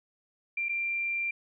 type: tone with dropouts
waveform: sine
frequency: 2371 Hz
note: D7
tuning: 16 cents sharp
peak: -28 dBFS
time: 0.57-1.31 s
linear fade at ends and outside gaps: 5 ms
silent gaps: 0.686-0.692 s
effects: none